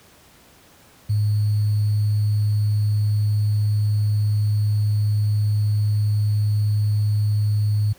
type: tone with sample-and-hold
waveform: sine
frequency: 104.9 Hz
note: G#2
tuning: 18 cents sharp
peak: -16 dBFS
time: 1.09-7.93 s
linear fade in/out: 10 ms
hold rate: 4410 Hz
effects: pink hiss -51 dBFS RMS until 7.98 s + high-pass 60 Hz 12 dB/octave